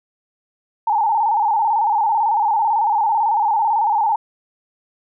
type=tone with vibrato; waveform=sine; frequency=865 Hz; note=A5; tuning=30 cents flat; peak=-14 dBFS; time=0.87-4.16 s; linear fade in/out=5 ms; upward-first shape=square; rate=18 Hz; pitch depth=83 cents each way; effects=none